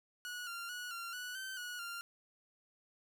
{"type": "tone with pitch steps", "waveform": "sawtooth", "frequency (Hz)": [1461, 1387, 1463, 1380, 1475, 1543, 1460, 1391], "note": ["F#6", "F6", "F#6", "F6", "F#6", "G6", "F#6", "F6"], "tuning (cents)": [-22, -12, -20, -21, -6, -28, -24, -7], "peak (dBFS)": -38, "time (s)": [0.25, 2.01], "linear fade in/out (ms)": 0, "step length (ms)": 220, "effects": []}